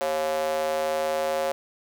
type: tone with high-pass filter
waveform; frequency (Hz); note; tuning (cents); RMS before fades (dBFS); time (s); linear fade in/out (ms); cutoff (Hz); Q
square; 77.78; D#2; 0; -26; 0.01-1.52; 0; 580; 5
effects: none